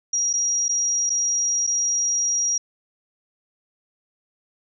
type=tone with dropouts; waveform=sine; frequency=5710 Hz; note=F8; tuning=37 cents sharp; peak=-19 dBFS; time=0.13-2.58 s; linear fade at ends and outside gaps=5 ms; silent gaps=0.331-0.336 / 0.683-0.691 / 1.096-1.101 / 1.668-1.673 s; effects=none